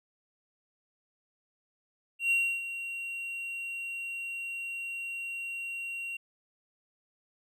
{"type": "tone with ADSR envelope", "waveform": "triangle", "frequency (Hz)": 2750, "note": "F7", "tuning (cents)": -27, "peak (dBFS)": -21, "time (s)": [2.19, 6.17], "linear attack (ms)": 120, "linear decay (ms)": 300, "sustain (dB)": -12, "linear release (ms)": 6, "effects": []}